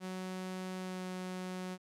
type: tone with pitch glide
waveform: sawtooth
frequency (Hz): 185.7 to 184.1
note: F#3 to F#3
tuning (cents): +7 to -8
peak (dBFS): -35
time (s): 0-1.78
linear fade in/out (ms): 50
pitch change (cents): -15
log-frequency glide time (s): 0.78-1.05
effects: low-pass 11000 Hz 12 dB/octave